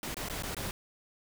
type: noise with dropouts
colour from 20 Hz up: pink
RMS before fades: -37 dBFS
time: 0.03-0.71 s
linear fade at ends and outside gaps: 1 ms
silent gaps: 0.144-0.168 / 0.286-0.298 / 0.424-0.434 / 0.547-0.567 s
effects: none